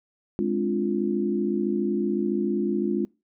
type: chord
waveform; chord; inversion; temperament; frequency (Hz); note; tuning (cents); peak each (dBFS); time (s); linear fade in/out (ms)
sine; D half-diminished seventh; second; equal; 207.7 / 261.6 / 293.7 / 349.2; Ab3 / C4 / D4 / F4; 0 / 0 / 0 / 0; -26 / -31 / -30 / -26; 0.39-3.05; 0
effects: noise-tail reverb RT60 0.3 s tail -26 dB re dry